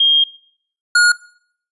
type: tone pair in turn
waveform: sine / square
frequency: 3226 / 1437 Hz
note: G7 / F6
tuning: +49 / +49 cents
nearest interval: octave + major second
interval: 1400 cents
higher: first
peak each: -9 dBFS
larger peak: neither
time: 0-0.24 / 0.95-1.12 s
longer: first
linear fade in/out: 5 ms
effects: noise-tail reverb RT60 0.6 s tail -22 dB re dry + resampled to 24000 Hz